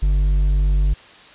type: tone with hard clipping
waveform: sine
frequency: 48.68 Hz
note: G1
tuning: 11 cents flat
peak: -15 dBFS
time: 0.02-0.94 s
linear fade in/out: 10 ms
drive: 5 dB
effects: white hiss -44 dBFS RMS until 1.34 s + resampled to 8000 Hz